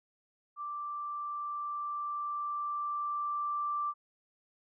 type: tone with level ramp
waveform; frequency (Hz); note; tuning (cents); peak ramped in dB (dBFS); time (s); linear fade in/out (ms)
sine; 1174.7; D6; 0; -36 to -30; 0.56-3.94; 50
effects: none